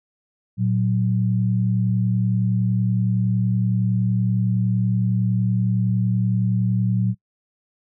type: tone pair together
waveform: sine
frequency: 115.25 / 186 Hz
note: A#2 / F#3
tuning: -19 / +9 cents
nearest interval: minor sixth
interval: 828 cents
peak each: -19 / -21 dBFS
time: 0.57-7.15 s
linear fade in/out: 50 ms
effects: noise-tail reverb RT60 0.1 s tail -25 dB re dry